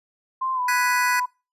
sine tone with pitch glide, 1046.5 to 994.1 Hz, C6 to B5, 0 to +11 cents, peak -22 dBFS, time 0.41-1.26 s, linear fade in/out 10 ms, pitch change -89 cents, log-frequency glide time 0.54-0.61 s
square chord, G# minor seventh, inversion third, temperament equal, 1480 / 1661.2 / 1975.5 / 2489 Hz, F#6 / G#6 / B6 / D#7, 0 / 0 / 0 / 0 cents, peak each -26 / -29 / -26 / -31 dBFS, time 0.68-1.2 s, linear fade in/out 5 ms
effects noise-tail reverb RT60 0.3 s tail -25 dB re dry + resampled to 32000 Hz

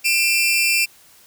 sawtooth tone pair together, 2383 / 2675 Hz, D7 / E7, +25 / +25 cents, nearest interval major second, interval 200 cents, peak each -15 dBFS, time 0.04-0.86 s, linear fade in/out 20 ms, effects white hiss -50 dBFS RMS until 1.26 s

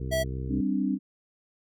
harmonic tone, 65 Hz, C2, 11 cents flat, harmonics 1 / 2 / 3 / 4 / 5 / 6 / 7, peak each -33 / -34 / -42 / -44 / -44 / -44 / -46 dBFS, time 0-0.61 s, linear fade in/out 5 ms
square tone, 652 Hz, E5, 19 cents flat, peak -25 dBFS, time 0.11-0.24 s, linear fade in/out 20 ms
sine chord, G suspended fourth, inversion none, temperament just, 196 / 261.3 / 294 Hz, G3 / C4 / D4, 0 / -2 / +2 cents, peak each -28 / -28 / -29 dBFS, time 0.48-0.99 s, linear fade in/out 50 ms
effects none

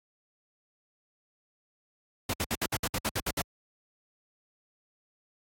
pink noise bursts, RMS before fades -29 dBFS, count 11, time 2.29-3.417 s, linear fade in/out 5 ms, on 47 ms, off 61 ms, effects high-pass 60 Hz 12 dB/octave + AAC 48 kbps

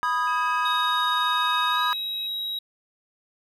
triangle chord, G# minor, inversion first, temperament equal with one note detuned, 987.8 / 1244.5 / 1638.3 Hz, B5 / D#6 / G#6, 0 / 0 / -24 cents, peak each -24 / -23 / -27 dBFS, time 0.03-1.93 s, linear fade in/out 0 ms
sine tone with tremolo, 2559 Hz, D#7, 48 cents sharp, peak -33 dBFS, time 0.27-2.27 s, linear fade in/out 5 ms, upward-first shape triangle, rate 0.96 Hz, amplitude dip 90%
triangle tone with pitch glide, 3755 to 3836 Hz, A#7 to A#7, +12 to +49 cents, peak -26 dBFS, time 0.65-2.59 s, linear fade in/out 5 ms, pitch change +37 cents, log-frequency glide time 1.69-1.81 s
effects none

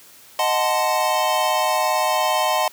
square chord, D# diminished seventh, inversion none, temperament equal with one note detuned, 622.3 / 740 / 880 / 1037.5 Hz, D#5 / F#5 / A5 / C6, 0 / 0 / 0 / -15 cents, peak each -24 dBFS, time 0.39-2.68 s, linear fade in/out 2 ms, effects white hiss -47 dBFS RMS until 2.72 s + high-pass 80 Hz 12 dB/octave

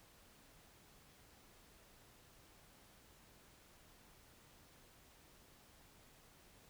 silence, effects pink hiss -65 dBFS RMS until 6.69 s

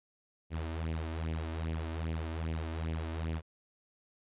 sawtooth tone with flanger, 80.7 Hz, E2, 36 cents flat, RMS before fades -36 dBFS, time 0.5-3.42 s, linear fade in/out 50 ms, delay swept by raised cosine 0.34 to 3.34 ms, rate 2.5 Hz, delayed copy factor +0.7, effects resampled to 8000 Hz

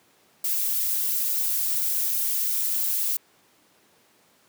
violet noise with flanger, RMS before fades -25 dBFS, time 0.44-3.17 s, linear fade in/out 5 ms, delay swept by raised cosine 1.3 to 5.6 ms, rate 2.9 Hz, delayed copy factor +0.6, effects pink hiss -60 dBFS RMS until 4.48 s + high-pass 200 Hz 12 dB/octave

